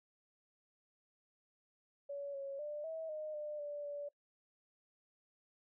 sine tone with pitch steps, 566 / 552 / 594 / 645 / 615 / 599 / 584 / 578 Hz, C#5 / C#5 / D5 / E5 / D#5 / D5 / D5 / D5, +36 / -7 / +20 / -38 / -20 / +34 / -10 / -28 cents, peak -40 dBFS, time 2.09-4.09 s, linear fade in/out 10 ms, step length 250 ms, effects noise-tail reverb RT60 0.1 s tail -20 dB re dry

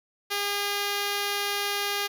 5% pulse tone, 405.9 Hz, G#4, 40 cents flat, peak -15 dBFS, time 0.3-2.08 s, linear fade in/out 20 ms, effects none

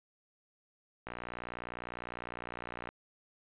click train, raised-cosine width 0.5 ms, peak -25 dBFS, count 110, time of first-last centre 1.07-2.89 s, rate 59.9 Hz, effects resampled to 8000 Hz

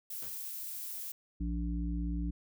violet noise, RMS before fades -41 dBFS, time 0.1-1.12 s, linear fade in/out 5 ms
pink noise with exponential decay, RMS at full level -48 dBFS, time 0.22-0.48 s, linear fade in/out 5 ms, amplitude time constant 55 ms
harmonic tone, 58.27 Hz, A#1, in tune, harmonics 1 / 3 / 5, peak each -33 / -38 / -40 dBFS, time 1.4-2.31 s, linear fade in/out 10 ms
effects none

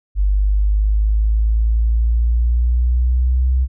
sine exponential sweep, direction up, 49 to 64.7 Hz, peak -12 dBFS, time 0.15-3.68 s, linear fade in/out 50 ms, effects none

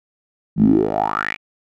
10% pulse tone with band-pass filter sweep, 52.5 Hz, G#1, 19 cents sharp, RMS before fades -17 dBFS, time 0.56-1.37 s, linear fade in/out 50 ms, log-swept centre 170 to 2500 Hz, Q 7.3, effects none

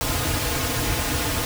pink noise with comb filter, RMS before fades -24 dBFS, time 0.01-1.45 s, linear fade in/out 0 ms, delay 5.2 ms, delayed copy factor -0.85, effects none

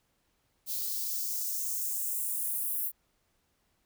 violet noise with high-pass filter sweep, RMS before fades -33 dBFS, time 0.66-2.92 s, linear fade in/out 50 ms, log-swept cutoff 3900 to 12000 Hz, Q 2, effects pink hiss -74 dBFS RMS until 3.85 s

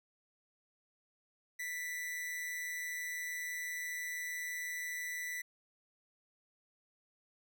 45% pulse tone with amplitude modulation, 1975.5 Hz, B6, in tune, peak -36 dBFS, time 1.59-5.42 s, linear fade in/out 10 ms, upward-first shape sine, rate 166 Hz, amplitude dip 45%, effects none

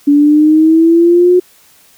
sine exponential sweep, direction up, 285.4 to 364.1 Hz, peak -4 dBFS, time 0.07-1.4 s, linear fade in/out 10 ms, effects white hiss -46 dBFS RMS until 1.97 s

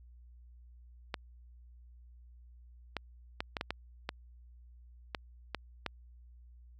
clicks, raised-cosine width 0.3 ms, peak -18 dBFS, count 10, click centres 1.142 / 2.967 / 3.405 / 3.568 / 3.611 / 3.706 / 4.091 / 5.148 / 5.547 / 5.863 s, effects added 60 Hz sine -53 dBFS peak until 6.79 s

